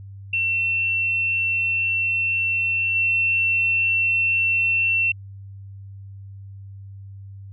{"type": "tone with level steps", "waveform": "sine", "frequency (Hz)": 2701, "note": "E7", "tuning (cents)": 42, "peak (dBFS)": [-19, -17], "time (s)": [0.33, 5.12], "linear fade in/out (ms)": 5, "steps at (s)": 2.95, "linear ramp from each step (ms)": 10, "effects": ["added 98 Hz sine -36 dBFS peak until 7.52 s"]}